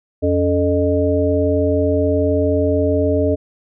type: harmonic tone with a mistuned harmonic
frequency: 87.31 Hz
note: F2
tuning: in tune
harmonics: 1 / 3 / 5 / 7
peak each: -19 / -19 / -19 / -19 dBFS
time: 0.22-3.36 s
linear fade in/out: 20 ms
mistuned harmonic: 3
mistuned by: +120 cents
effects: none